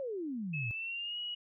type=exponential sweep; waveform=sine; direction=down; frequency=567 to 107.1 Hz; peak=-35 dBFS; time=0-0.71 s; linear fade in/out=0 ms
type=tone with pitch glide; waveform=sine; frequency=2592 to 2909 Hz; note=E7 to F#7; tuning=-30 to -30 cents; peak=-36 dBFS; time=0.53-1.35 s; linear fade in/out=10 ms; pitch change=+200 cents; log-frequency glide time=0.67-1.18 s
effects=none